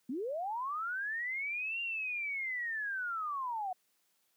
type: linear two-way sweep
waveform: sine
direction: up then down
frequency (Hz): 226.5 to 2794 to 717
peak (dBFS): -34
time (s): 0.09-3.73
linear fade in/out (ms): 5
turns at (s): 1.81
effects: white hiss -75 dBFS RMS until 4.36 s + high-pass 150 Hz 12 dB/octave